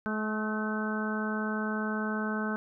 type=harmonic tone with a mistuned harmonic; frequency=214.7 Hz; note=A3; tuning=42 cents flat; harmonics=1 / 2 / 3 / 4 / 5 / 6 / 7; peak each=-31 / -38 / -41 / -42 / -42 / -40 / -36 dBFS; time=0.06-2.56 s; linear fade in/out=0 ms; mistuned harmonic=7; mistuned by=+23 cents; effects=none